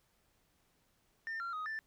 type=tone with pitch steps; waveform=sine; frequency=1804 / 1376 / 1253 / 1768 Hz; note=A6 / F6 / D#6 / A6; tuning=+43 / -26 / +12 / +8 cents; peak=-35 dBFS; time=1.27-1.79 s; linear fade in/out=0 ms; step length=130 ms; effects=tanh soft clip ceiling -36 dBFS + pink hiss -74 dBFS RMS until 1.86 s